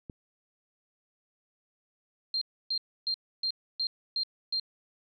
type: click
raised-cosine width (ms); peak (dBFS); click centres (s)
3; -27; 0.098
type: tone bursts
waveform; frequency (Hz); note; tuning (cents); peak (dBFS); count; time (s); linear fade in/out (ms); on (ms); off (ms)
sine; 4186; C8; 0; -27; 7; 2.34-4.598; 2; 74; 290
effects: none